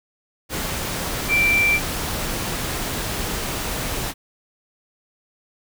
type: tone in noise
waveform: sine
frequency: 2349 Hz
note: D7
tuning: in tune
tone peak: -15 dBFS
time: 1.28-1.8 s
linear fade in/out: 50 ms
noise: pink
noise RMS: -26 dBFS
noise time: 0.49-4.14 s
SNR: +8 dB
effects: none